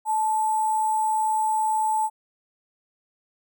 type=tone with sample-and-hold; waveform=sine; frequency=871 Hz; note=A5; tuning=18 cents flat; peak=-20 dBFS; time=0.05-2.1 s; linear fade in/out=50 ms; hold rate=8820 Hz; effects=none